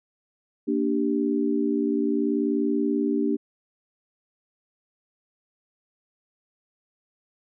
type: chord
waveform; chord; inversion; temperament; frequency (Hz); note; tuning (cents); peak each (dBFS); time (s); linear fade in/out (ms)
sine; G minor; first; equal; 233.1 / 293.7 / 392; Bb3 / D4 / G4; 0 / 0 / 0; -26 / -24 / -27; 0.67-3.37; 20
effects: none